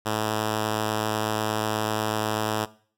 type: tone with vibrato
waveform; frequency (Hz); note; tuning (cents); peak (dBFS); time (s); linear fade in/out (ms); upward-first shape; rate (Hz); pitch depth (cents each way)
5% pulse; 108.2; A2; -29; -13; 0.05-2.66; 20; triangle; 12; 11
effects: noise-tail reverb RT60 0.5 s tail -20 dB re dry